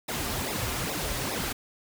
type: noise with flanger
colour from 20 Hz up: pink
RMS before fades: -31 dBFS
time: 0.08-1.53 s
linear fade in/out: 10 ms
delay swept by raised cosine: 0.65 to 6.35 ms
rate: 2.4 Hz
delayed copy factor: -0.85
effects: none